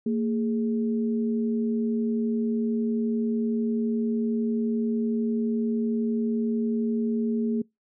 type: tone pair together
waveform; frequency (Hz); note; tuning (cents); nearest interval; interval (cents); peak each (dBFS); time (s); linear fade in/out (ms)
sine; 227.8 / 415.3; A#3 / G#4; -40 / 0; minor seventh; 1040; -23 / -31; 0.06-7.62; 5
effects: noise-tail reverb RT60 0.2 s tail -26 dB re dry